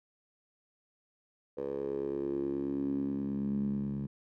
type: tone with band-pass filter sweep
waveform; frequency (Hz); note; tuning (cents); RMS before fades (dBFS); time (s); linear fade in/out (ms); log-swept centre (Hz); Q
10% pulse; 69.3; C#2; 0; -34; 1.57-4.07; 10; 490 to 170; 5.5
effects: none